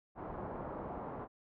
white low-pass noise, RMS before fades -43 dBFS, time 0.15-1.28 s, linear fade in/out 50 ms, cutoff 970 Hz, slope 24 dB/octave, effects none

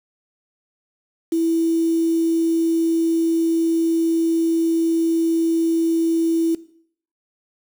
sine tone with quantisation, 329.6 Hz, E4, in tune, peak -16 dBFS, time 1.32-6.55 s, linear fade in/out 5 ms, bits 6, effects noise-tail reverb RT60 0.6 s tail -18 dB re dry

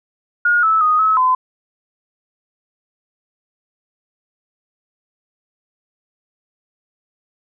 sine tone with pitch steps, 1432 / 1307 / 1243 / 1290 / 1020 Hz, F6 / E6 / D#6 / E6 / C6, +43 / -15 / -2 / -38 / -44 cents, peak -11 dBFS, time 0.45-1.35 s, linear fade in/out 5 ms, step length 180 ms, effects none

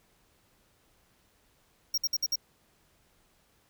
square tone bursts, 5588 Hz, F8, in tune, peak -26 dBFS, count 5, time 1.94-2.358 s, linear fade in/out 5 ms, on 38 ms, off 57 ms, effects pink hiss -67 dBFS RMS until 3.69 s

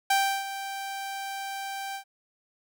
sawtooth tone with ADSR envelope, 784 Hz, G5, in tune, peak -16 dBFS, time 0.1-2.04 s, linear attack 6 ms, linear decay 330 ms, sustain -13 dB, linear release 90 ms, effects none

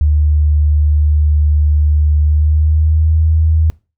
sine tone with pitch glide, 74.9 to 79.35 Hz, D2 to D#2, +35 to +35 cents, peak -8 dBFS, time 0.01-3.7 s, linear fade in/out 0 ms, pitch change +100 cents, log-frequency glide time 2.2-3.16 s, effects noise-tail reverb RT60 0.3 s tail -23 dB re dry

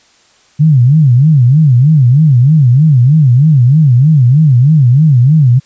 sine tone with vibrato, 138.4 Hz, C#3, 2 cents flat, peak -3 dBFS, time 0.59-5.6 s, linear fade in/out 20 ms, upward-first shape sine, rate 3.2 Hz, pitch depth 250 cents each way, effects white hiss -48 dBFS RMS until 5.65 s + resampled to 16000 Hz

